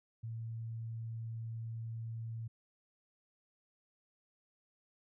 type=tone; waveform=sine; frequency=113.7 Hz; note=A#2; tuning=43 cents flat; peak=-39 dBFS; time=0.23-2.48 s; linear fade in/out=10 ms; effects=none